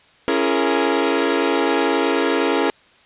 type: chord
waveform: sawtooth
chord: A# half-diminished seventh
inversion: first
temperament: equal with one note detuned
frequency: 277.2 / 336.6 / 415.3 / 466.2 Hz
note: C#4 / E4 / G#4 / A#4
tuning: 0 / +36 / 0 / 0 cents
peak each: -18 dBFS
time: 0.28-2.7 s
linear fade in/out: 0 ms
effects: white hiss -52 dBFS RMS until 3.05 s + resampled to 8000 Hz